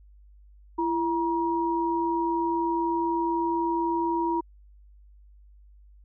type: tone pair together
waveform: sine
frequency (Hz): 336 / 952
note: E4 / A#5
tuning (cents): +33 / +36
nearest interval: octave + tritone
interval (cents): 1803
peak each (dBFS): -26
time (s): 0.78-4.41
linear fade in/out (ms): 10
effects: added 50 Hz sine -50 dBFS peak until 6.04 s